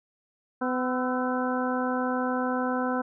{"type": "harmonic tone with a mistuned harmonic", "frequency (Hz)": 252.8, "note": "B3", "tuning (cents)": 41, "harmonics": [1, 2, 3, 4, 5, 6], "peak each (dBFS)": [-28, -31, -33, -34, -35, -36], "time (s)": [0.61, 3.02], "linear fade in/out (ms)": 10, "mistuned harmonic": 5, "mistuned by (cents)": 71, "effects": []}